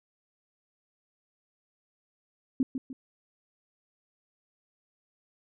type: tone with echo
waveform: sine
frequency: 261.6 Hz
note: C4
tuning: in tune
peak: -21 dBFS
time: 2.6-2.63 s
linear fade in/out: 2 ms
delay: 150 ms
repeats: 2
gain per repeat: -8 dB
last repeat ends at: 2.93 s
effects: none